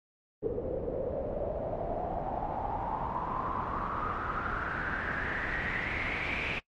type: noise with low-pass filter sweep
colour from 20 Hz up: pink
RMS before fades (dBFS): -34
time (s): 0.42-6.6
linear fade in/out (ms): 20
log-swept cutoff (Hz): 450 to 2500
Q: 7.1
effects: noise-tail reverb RT60 0.1 s tail -22 dB re dry + AAC 48 kbps